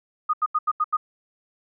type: tone bursts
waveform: sine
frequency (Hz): 1236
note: D#6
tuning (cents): -12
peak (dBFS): -18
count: 6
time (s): 0.29-0.97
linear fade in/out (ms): 10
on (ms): 45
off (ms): 82
effects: none